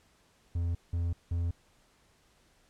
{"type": "tone bursts", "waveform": "triangle", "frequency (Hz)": 85.4, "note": "F2", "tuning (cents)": -38, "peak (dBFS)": -26, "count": 3, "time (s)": [0.55, 1.51], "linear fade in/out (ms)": 5, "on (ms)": 200, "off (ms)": 180, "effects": ["pink hiss -66 dBFS RMS until 2.69 s", "low-pass 10000 Hz 12 dB/octave"]}